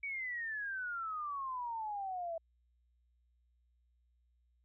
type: exponential sweep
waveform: sine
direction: down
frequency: 2280 to 651 Hz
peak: -37 dBFS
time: 0.03-2.38 s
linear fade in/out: 5 ms
effects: added 60 Hz sine -70 dBFS peak until 4.64 s